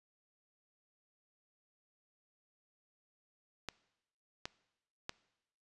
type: clicks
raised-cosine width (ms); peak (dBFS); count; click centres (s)
0.2; -21; 3; 3.687 / 4.455 / 5.094
effects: noise-tail reverb RT60 0.9 s tail -21 dB re dry + resampled to 24000 Hz